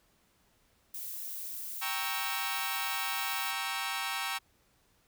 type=noise; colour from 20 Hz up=violet; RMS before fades=-40 dBFS; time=0.94-3.51 s; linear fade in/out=5 ms
type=chord; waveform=15% pulse; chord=G diminished seventh; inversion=none; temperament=equal with one note detuned; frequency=784 / 932.3 / 1108.7 / 1310.2 Hz; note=G5 / Bb5 / Db6 / Fb6; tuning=0 / 0 / 0 / -11 cents; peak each=-32 dBFS; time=1.81-4.39 s; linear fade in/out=20 ms
effects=pink hiss -69 dBFS RMS until 5.07 s